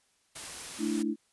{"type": "noise", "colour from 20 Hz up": "white", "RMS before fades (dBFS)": -41, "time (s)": [0.35, 1.03], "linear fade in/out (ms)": 10}
{"type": "chord", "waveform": "sine", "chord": "A suspended fourth", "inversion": "none", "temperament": "equal with one note detuned", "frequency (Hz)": [220, 295, 329.6], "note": ["A3", "D4", "E4"], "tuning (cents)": [0, 8, 0], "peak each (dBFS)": -32, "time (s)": [0.78, 1.16], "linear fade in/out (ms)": 50}
{"effects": ["white hiss -70 dBFS RMS until 1.32 s", "resampled to 24000 Hz"]}